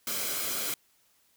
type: noise with comb filter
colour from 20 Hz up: white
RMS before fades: -32 dBFS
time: 0.07-0.74 s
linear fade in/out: 2 ms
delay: 1.1 ms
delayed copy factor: -0.55
effects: white hiss -67 dBFS RMS until 1.36 s